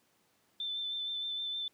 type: tone with vibrato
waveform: sine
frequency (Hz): 3540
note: A7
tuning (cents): +10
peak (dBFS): -34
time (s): 0.6-1.68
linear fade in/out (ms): 2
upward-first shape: triangle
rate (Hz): 6.4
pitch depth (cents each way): 23
effects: pink hiss -71 dBFS RMS until 1.73 s + high-pass 150 Hz 12 dB/octave